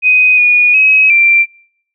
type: tone with pitch steps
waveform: sine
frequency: 2504 / 2453 / 2549 / 2359 Hz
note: D#7 / D#7 / D#7 / D7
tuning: +10 / -25 / +41 / +7 cents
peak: -5 dBFS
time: 0.02-1.46 s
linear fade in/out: 50 ms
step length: 360 ms
effects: noise-tail reverb RT60 0.7 s tail -25 dB re dry